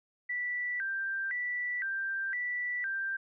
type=tone with vibrato; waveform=sine; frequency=1760 Hz; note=A6; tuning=in tune; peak=-31 dBFS; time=0.29-3.17 s; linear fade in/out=10 ms; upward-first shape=square; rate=0.98 Hz; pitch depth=190 cents each way; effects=none